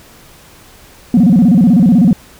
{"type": "tone with vibrato", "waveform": "sine", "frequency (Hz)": 207.7, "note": "G#3", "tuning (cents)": 0, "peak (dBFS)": -3, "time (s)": [1.14, 2.13], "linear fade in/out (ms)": 2, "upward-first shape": "square", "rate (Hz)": 16, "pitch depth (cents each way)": 260, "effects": ["tanh soft clip ceiling -2 dBFS", "pink hiss -41 dBFS RMS until 2.39 s"]}